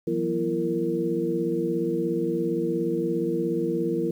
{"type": "tone cluster", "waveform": "sine", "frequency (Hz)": [167.8, 184.9, 241.4, 337, 461], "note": ["E3", "F#3", "B3", "E4", "A#4"], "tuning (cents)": [31, -1, -39, 38, -19], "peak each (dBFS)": [-32, -33, -33, -26, -28], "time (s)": [0.07, 4.11], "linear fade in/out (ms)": 5, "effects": ["9-bit"]}